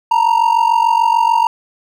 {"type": "ring-modulated tone", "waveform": "triangle", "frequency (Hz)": 928, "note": "A#5", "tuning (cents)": -8, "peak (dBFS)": -5, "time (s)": [0.11, 1.47], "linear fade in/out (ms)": 2, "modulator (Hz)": 23.4, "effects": []}